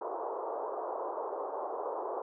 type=band-pass noise; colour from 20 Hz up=pink; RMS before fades=-37 dBFS; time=0.01-2.22 s; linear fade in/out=5 ms; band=380 to 1100 Hz; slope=48 dB/octave; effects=none